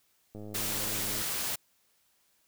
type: click train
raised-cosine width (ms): 2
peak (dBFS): -31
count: 92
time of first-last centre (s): 0.35-1.217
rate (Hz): 105
type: noise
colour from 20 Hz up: white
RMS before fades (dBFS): -33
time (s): 0.54-1.56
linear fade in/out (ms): 10
effects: white hiss -70 dBFS RMS until 2.47 s